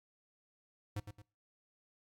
square tone with echo, 103.6 Hz, G#2, 4 cents flat, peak -37 dBFS, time 0.96-1 s, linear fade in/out 5 ms, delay 110 ms, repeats 2, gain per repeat -8 dB, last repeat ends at 1.22 s, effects noise-tail reverb RT60 0.3 s tail -21 dB re dry + AAC 64 kbps

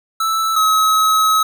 square tone pair in turn, 1316 / 1281.5 Hz, E6 / E6, -3 / -49 cents, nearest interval unison, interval 46 cents, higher first, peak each -16 / -12 dBFS, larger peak second, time 0.2-0.56 / 0.56-1.43 s, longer second, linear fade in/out 5 ms, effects none

